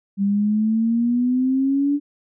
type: exponential sweep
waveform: sine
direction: up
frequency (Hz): 196.2 to 291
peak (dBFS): -16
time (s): 0.17-2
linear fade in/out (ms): 50
effects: none